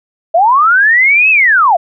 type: linear two-way sweep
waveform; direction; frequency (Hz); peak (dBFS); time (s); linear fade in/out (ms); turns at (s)
sine; up then down; 631 to 2637 to 631; -5; 0.34-1.77; 10; 1.3
effects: none